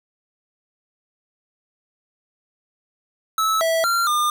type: tone with pitch steps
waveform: square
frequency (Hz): 1304 / 655 / 1377 / 1206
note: E6 / E5 / F6 / D6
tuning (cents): -19 / -11 / -25 / +46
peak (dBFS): -18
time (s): 3.38-4.3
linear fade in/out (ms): 2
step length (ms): 230
effects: none